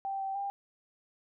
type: tone with pitch steps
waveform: sine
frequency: 782 / 776 / 797 Hz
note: G5 / G5 / G5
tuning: -4 / -18 / +28 cents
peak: -32 dBFS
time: 0.05-0.5 s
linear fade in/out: 0 ms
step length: 150 ms
effects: none